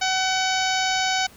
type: harmonic tone with a mistuned harmonic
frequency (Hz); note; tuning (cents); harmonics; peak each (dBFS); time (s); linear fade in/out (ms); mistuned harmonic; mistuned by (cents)
754; F#5; +32; 1 / 2 / 3 / 4 / 5 / 6 / 7 / 8 / 9; -24 / -27 / -29 / -30 / -31 / -32 / -32 / -33 / -34; 0.01-1.27; 10; 9; +21
effects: pink hiss -49 dBFS RMS until 1.36 s